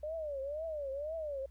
sine tone with vibrato, 592 Hz, D5, 14 cents sharp, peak -36 dBFS, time 0.03-1.46 s, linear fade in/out 5 ms, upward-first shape triangle, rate 2 Hz, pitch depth 200 cents each way, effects added 64 Hz sine -53 dBFS peak until 1.5 s + pink hiss -75 dBFS RMS until 1.5 s

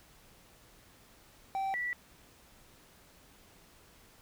triangle / sine tone pair in turn, 776 / 1955.4 Hz, G5 / B6, -18 / -18 cents, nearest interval octave + major third, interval 1600 cents, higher second, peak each -29 / -32 dBFS, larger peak first, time 1.55-1.74 / 1.74-1.93 s, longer neither, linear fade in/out 0 ms, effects pink hiss -60 dBFS RMS until 4.21 s

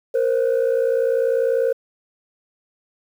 sine tone pair together, 466.2 / 526.3 Hz, A#4 / C5, 0 / +10 cents, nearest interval major second, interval 210 cents, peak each -17 / -17 dBFS, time 0.14-1.73 s, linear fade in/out 10 ms, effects tanh soft clip ceiling -13 dBFS + 8-bit

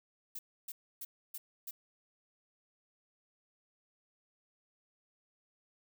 violet noise bursts, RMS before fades -43 dBFS, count 5, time 0.35-1.71 s, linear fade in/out 5 ms, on 40 ms, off 290 ms, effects none

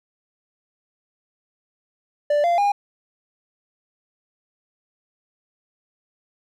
triangle tone with pitch steps, 587.3 / 690.4 / 811.6 Hz, D5 / F5 / G#5, 0 / -20 / -40 cents, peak -14 dBFS, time 2.3-2.72 s, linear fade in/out 5 ms, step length 140 ms, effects none

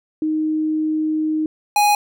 sine / square tone pair in turn, 311.1 / 828.5 Hz, D#4 / G#5, 0 / -4 cents, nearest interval octave + perfect fourth, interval 1696 cents, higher second, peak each -17 / -13 dBFS, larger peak second, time 0.22-1.46 / 1.76-1.95 s, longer first, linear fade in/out 2 ms, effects none

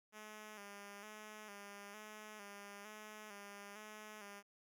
5% pulse tone with vibrato, 207.7 Hz, G#3, in tune, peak -40 dBFS, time 0.12-4.43 s, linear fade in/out 50 ms, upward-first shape square, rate 1.1 Hz, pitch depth 49 cents each way, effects none

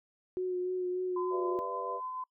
sine tone with vibrato, 364.6 Hz, F#4, 25 cents flat, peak -30 dBFS, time 0.37-1.59 s, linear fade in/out 0 ms, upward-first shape sine, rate 3.4 Hz, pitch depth 20 cents each way
sine tone with tremolo, 1021 Hz, C6, 43 cents flat, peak -35 dBFS, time 1.16-2.24 s, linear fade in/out 5 ms, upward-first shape sine, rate 7 Hz, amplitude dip 25%
sine chord, E minor seventh, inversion first, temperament equal with one note detuned, 392 / 493.9 / 587.3 / 675.1 Hz, G4 / B4 / D5 / E5, 0 / 0 / 0 / +41 cents, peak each -43 / -39 / -43 / -43 dBFS, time 1.3-2.01 s, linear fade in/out 50 ms
effects noise-tail reverb RT60 0.1 s tail -24 dB re dry

